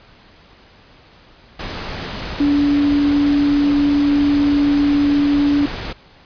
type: tone in noise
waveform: sine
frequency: 287.5 Hz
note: D4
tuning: 37 cents flat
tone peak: -12 dBFS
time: 2.4-5.66 s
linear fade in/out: 5 ms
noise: pink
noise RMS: -27 dBFS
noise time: 1.59-5.93 s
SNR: +12 dB
effects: pink hiss -47 dBFS RMS until 6.25 s + resampled to 11025 Hz